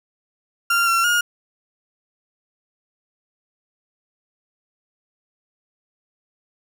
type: tone with pitch steps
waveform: 35% pulse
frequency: 1387 / 1360 / 1428 Hz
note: F6 / F6 / F6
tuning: -12 / -46 / +38 cents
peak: -14 dBFS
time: 0.7-1.21 s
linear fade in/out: 5 ms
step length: 170 ms
effects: none